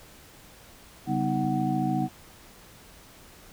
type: tone cluster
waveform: sine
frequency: 139.9 / 193.8 / 247.8 / 314.3 / 746 Hz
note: C#3 / G3 / B3 / D#4 / F#5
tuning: +16 / -20 / +6 / +18 / +14 cents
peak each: -30 dBFS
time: 1.06-2.09 s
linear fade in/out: 50 ms
effects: pink hiss -51 dBFS RMS until 3.52 s